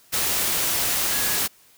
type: tone in noise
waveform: sine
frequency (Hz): 1673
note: G#6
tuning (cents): +12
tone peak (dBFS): -33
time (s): 1.11-1.39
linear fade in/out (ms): 20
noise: white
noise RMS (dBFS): -23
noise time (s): 0.12-1.48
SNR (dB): -13
effects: white hiss -55 dBFS RMS until 1.77 s